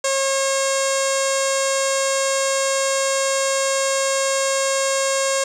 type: tone with low-pass filter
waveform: sawtooth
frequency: 542 Hz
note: C#5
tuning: 39 cents flat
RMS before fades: -20 dBFS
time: 0.04-5.44 s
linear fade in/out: 5 ms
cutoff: 7500 Hz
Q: 5.2
effects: 8-bit